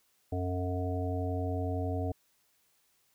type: harmonic tone with a mistuned harmonic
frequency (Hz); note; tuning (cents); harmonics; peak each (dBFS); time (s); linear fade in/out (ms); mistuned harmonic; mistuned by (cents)
91.2; F#2; -24; 1 / 3 / 5 / 7 / 8; -32 / -37 / -39 / -40 / -41; 0.32-2.12; 5; 5; -26
effects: white hiss -71 dBFS RMS until 3.14 s